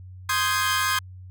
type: chord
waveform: sawtooth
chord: Ab major seventh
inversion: first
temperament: equal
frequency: 1046.5 / 1244.5 / 1568 / 1661.2 Hz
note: C6 / Eb6 / G6 / Ab6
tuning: 0 / 0 / 0 / 0 cents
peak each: -22 / -24 / -24 / -24 dBFS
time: 0.29-0.99 s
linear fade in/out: 5 ms
effects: added 92 Hz sine -39 dBFS peak until 1.3 s